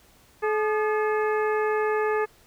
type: harmonic tone with a mistuned harmonic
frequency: 428.7 Hz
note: A4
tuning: 45 cents flat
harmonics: 1 / 2 / 3 / 4 / 5 / 6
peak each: -23 / -30 / -31 / -32 / -39 / -42 dBFS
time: 0.42-2.26 s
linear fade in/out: 20 ms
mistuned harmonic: 3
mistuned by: -87 cents
effects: pink hiss -57 dBFS RMS until 2.46 s